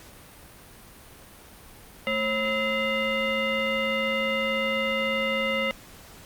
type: tone with frequency modulation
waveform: sine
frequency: 1301 Hz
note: E6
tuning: 23 cents flat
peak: -23 dBFS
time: 2.07-5.71 s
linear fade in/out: 0 ms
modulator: 761 Hz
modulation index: 1.9
effects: pink hiss -48 dBFS RMS until 6.25 s + Opus 48 kbps